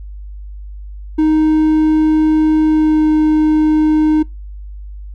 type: tone with pitch glide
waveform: triangle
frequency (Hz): 311.1 to 308.6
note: D#4 to D#4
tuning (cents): 0 to -14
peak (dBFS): -7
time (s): 1.18-4.23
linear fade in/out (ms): 10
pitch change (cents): -14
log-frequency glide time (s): 2.66-3.09
effects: noise-tail reverb RT60 0.2 s tail -25 dB re dry + added 50 Hz sine -27 dBFS peak until 5.14 s